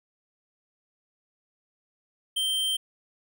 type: tone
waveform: square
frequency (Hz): 3136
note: G7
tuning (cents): 0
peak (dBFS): -25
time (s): 2.36-2.77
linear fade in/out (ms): 10
effects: none